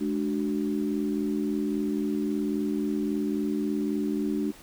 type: tone cluster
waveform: sine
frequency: 211.8 / 295.5 / 374.1 Hz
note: G#3 / D4 / F#4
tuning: +34 / +11 / +19 cents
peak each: -29 / -28 / -33 dBFS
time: 0-4.52 s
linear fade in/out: 20 ms
effects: pink hiss -50 dBFS RMS until 4.62 s